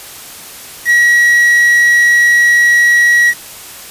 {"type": "tone with quantisation", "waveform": "triangle", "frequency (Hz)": 1913, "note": "A#6", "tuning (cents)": 44, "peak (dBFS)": -4, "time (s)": [0.85, 3.34], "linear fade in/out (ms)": 50, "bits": 4, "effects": ["white hiss -31 dBFS RMS until 3.9 s", "resampled to 32000 Hz"]}